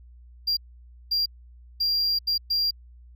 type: tone bursts at uneven times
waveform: triangle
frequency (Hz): 4766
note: D8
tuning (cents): +25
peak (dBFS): -20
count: 5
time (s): 0.47-0.57 / 1.11-1.26 / 1.8-2.19 / 2.27-2.38 / 2.5-2.71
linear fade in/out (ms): 10
effects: added 60 Hz sine -46 dBFS peak until 3.15 s